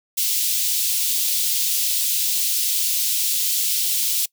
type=high-pass noise; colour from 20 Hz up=white; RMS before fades=-21 dBFS; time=0.17-4.26 s; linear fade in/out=10 ms; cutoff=3000 Hz; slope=24 dB/octave; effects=noise-tail reverb RT60 0.1 s tail -23 dB re dry